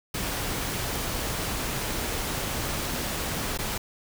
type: noise with dropouts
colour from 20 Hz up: pink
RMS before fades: -30 dBFS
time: 0.14-3.78 s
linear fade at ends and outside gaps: 5 ms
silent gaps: 3.576-3.587 s
effects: none